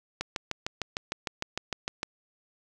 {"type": "click train", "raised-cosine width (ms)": 0.2, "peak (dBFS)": -13, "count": 13, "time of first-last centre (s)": [0.21, 2.031], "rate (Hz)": 6.59, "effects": []}